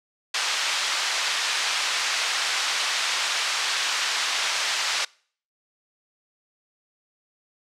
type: band-pass noise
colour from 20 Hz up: white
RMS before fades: -25 dBFS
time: 0.34-5.05 s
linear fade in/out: 5 ms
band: 970 to 5100 Hz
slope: 12 dB/octave
effects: noise-tail reverb RT60 0.5 s tail -25 dB re dry + low-pass 8000 Hz 12 dB/octave